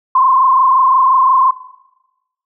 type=tone with frequency modulation; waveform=sine; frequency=1046.5 Hz; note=C6; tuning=in tune; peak=-7 dBFS; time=0.15-1.51 s; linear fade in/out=5 ms; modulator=25.7 Hz; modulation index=1.5; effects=noise-tail reverb RT60 1.0 s tail -20 dB re dry